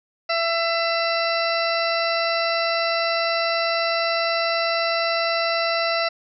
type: harmonic tone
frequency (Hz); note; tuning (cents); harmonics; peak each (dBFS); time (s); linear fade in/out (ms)
669; E5; +25; 1 / 2 / 3 / 4 / 6 / 7 / 8; -23 / -26 / -28 / -29 / -31 / -31 / -32; 0.29-6.09; 10
effects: none